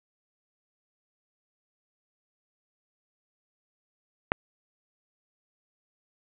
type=click; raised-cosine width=0.5 ms; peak=-6 dBFS; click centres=4.319 s; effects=resampled to 8000 Hz + 8-bit